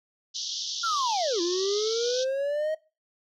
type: band-pass noise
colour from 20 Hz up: white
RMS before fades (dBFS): -33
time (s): 0.34-2.25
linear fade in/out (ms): 20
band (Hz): 3100 to 6200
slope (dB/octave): 96
type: linear two-way sweep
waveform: triangle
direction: down then up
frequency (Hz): 1411 to 336.6 to 633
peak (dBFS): -23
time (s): 0.83-2.75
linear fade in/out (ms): 10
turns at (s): 1.41
effects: noise-tail reverb RT60 0.3 s tail -21 dB re dry